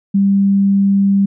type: tone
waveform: sine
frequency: 197.6 Hz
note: G3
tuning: 14 cents sharp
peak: -9 dBFS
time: 0.14-1.26 s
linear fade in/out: 10 ms
effects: none